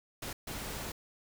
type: noise bursts at uneven times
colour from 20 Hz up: pink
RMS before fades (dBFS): -40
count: 2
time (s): 0.22-0.33 / 0.47-0.92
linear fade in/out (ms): 5
effects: none